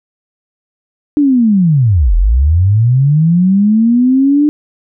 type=linear two-way sweep; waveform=sine; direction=down then up; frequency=300.6 to 38.89 to 300.6 Hz; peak=-6 dBFS; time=1.17-4.49 s; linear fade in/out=0 ms; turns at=2.15 s; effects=none